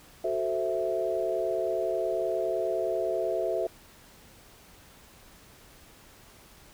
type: chord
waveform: sine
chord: F# half-diminished seventh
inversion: none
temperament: equal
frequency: 370 / 440 / 523.3 / 659.3 Hz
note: F#4 / A4 / C5 / E5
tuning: 0 / 0 / 0 / 0 cents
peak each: -32 / -33 / -34 / -29 dBFS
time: 0.24-3.67 s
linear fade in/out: 5 ms
effects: pink hiss -54 dBFS RMS until 6.73 s